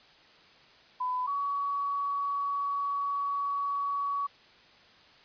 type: tone pair in turn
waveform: sine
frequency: 1003 / 1129.1 Hz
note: B5 / C#6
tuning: +26 / +32 cents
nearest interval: major second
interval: 206 cents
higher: second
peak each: -28 dBFS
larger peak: neither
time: 1-1.27 / 1.27-4.27 s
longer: second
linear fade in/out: 10 ms
effects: white hiss -57 dBFS RMS until 5.24 s + resampled to 11025 Hz